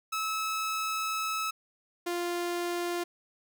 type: tone pair in turn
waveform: sawtooth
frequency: 1298 / 348.7 Hz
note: E6 / F4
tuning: -27 / -3 cents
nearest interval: octave + major seventh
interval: 2276 cents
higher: first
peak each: -26 dBFS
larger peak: neither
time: 0.12-1.51 / 2.06-3.04 s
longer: first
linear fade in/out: 10 ms
effects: none